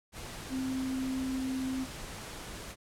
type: tone in noise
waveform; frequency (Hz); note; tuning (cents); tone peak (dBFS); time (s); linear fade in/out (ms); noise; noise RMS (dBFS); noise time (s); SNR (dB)
sine; 261.6; C4; 0; -31; 0.49-1.87; 50; pink; -43; 0.12-2.76; +9
effects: low-pass 11000 Hz 12 dB/octave